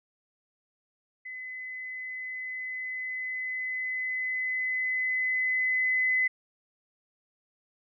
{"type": "tone with level ramp", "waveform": "sine", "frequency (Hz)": 2023, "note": "B6", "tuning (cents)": 41, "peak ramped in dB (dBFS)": [-37, -22], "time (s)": [1.25, 6.28], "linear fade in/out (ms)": 10, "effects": []}